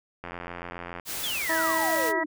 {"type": "click train", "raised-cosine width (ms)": 0.5, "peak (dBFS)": -21, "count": 67, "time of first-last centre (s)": [0.24, 0.998], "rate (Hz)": 87.1}
{"type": "noise", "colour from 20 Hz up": "white", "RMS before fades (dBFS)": -33, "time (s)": [1.05, 2.13], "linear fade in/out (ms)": 50}
{"type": "exponential sweep", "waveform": "sine", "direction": "down", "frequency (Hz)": [3592, 293.3], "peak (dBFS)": -29, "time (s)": [1.23, 2.26], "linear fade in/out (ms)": 10}
{"type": "harmonic tone", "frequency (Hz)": 323.6, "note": "E4", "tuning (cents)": -32, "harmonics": [1, 2, 3, 4, 5, 6], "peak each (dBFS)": [-33, -30, -30, -36, -39, -28], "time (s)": [1.49, 2.24], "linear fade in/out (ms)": 10}
{"effects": []}